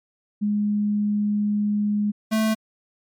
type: tone pair in turn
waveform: sine / square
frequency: 207.7 / 219.1 Hz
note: G#3 / A3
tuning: 0 / -7 cents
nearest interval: minor second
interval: 93 cents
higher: second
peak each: -19 dBFS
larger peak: neither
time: 0.41-2.12 / 2.31-2.55 s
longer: first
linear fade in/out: 20 ms
effects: MP3 96 kbps